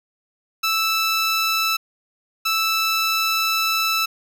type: tone pair in turn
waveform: 15% pulse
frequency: 1318.5 / 1318.5 Hz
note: E6 / E6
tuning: 0 / 0 cents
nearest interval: unison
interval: 0 cents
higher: neither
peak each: -12 dBFS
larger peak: neither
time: 0.63-1.77 / 2.45-4.06 s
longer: second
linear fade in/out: 10 ms
effects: none